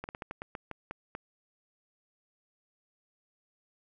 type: slowing click train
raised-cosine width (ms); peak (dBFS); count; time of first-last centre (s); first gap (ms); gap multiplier
0.5; -23; 10; 0.04-1.151; 49; 1.22
effects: none